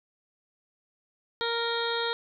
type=harmonic tone; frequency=465.6 Hz; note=A#4; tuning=2 cents flat; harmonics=1 / 2 / 3 / 4 / 5 / 7 / 8 / 9; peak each=-31 / -34 / -34 / -38 / -45 / -37 / -35 / -38 dBFS; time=1.41-2.13 s; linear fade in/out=0 ms; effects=none